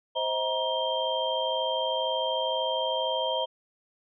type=tone cluster; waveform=sine; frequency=524 / 637 / 946 / 3171 Hz; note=C5 / D#5 / A#5 / G7; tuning=+2 / +41 / +25 / +19 cents; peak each=-31 dBFS; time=0.15-3.46 s; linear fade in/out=20 ms; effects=none